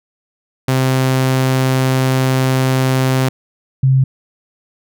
sawtooth / sine tone pair in turn, 130.8 / 132.55 Hz, C3 / C3, 0 / +23 cents, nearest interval unison, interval 23 cents, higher second, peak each -8 dBFS, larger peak neither, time 0.68-3.29 / 3.83-4.04 s, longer first, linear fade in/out 5 ms, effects none

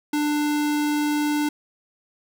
square tone, 296.5 Hz, D4, 17 cents sharp, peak -21 dBFS, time 0.13-1.49 s, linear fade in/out 5 ms, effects none

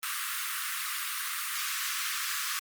pink high-pass noise, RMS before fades -33 dBFS, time 0.03-2.59 s, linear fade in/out 0 ms, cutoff 1100 Hz, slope 96 dB/octave, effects Opus 32 kbps

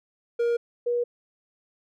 triangle / sine tone pair in turn, 471.7 / 481.1 Hz, A#4 / B4, +20 / -45 cents, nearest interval unison, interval 35 cents, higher second, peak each -19 / -22 dBFS, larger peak first, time 0.39-0.57 / 0.86-1.04 s, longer neither, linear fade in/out 10 ms, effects none

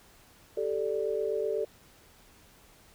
sine chord, G suspended second, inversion none, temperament equal, 392 / 440 / 587.3 Hz, G4 / A4 / D5, 0 / 0 / 0 cents, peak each -33 / -30 / -34 dBFS, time 0.57-1.65 s, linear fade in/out 5 ms, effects pink hiss -58 dBFS RMS until 2.94 s

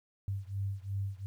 sine beating tone pair, 97.3 / 100.1 Hz, G2 / G2, -12 / +37 cents, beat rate 2.8 Hz, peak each -36 / -37 dBFS, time 0.28-1.26 s, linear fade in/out 0 ms, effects 11-bit

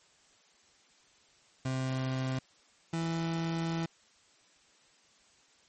30% pulse tone pair in turn, 130.81 / 165.15 Hz, C3 / E3, 0 / +4 cents, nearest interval major third, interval 404 cents, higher second, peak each -28 dBFS, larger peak neither, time 1.65-2.39 / 2.93-3.86 s, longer second, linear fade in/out 5 ms, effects white hiss -64 dBFS RMS until 5.68 s + MP3 32 kbps

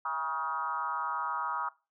sine tone with frequency modulation, 1108.7 Hz, C#6, in tune, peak -30 dBFS, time 0.05-1.69 s, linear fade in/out 5 ms, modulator 148 Hz, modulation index 1.7, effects noise-tail reverb RT60 0.3 s tail -21 dB re dry

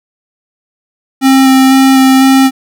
square tone with vibrato, 265.4 Hz, C4, 25 cents sharp, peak -4 dBFS, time 1.21-2.51 s, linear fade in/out 50 ms, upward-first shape square, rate 2 Hz, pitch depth 9 cents each way, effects none

